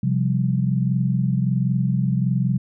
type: chord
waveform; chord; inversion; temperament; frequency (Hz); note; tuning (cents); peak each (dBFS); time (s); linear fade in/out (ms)
sine; C suspended fourth; none; equal; 130.81 / 174.61 / 196; C3 / F3 / G3; 0 / 0 / 0; -20 / -23 / -24; 0.03-2.58; 5
effects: none